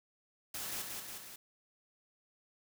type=noise with echo; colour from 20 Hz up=white; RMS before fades=-41 dBFS; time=0.54-0.82 s; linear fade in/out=5 ms; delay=180 ms; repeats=3; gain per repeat=-3 dB; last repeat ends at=1.36 s; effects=none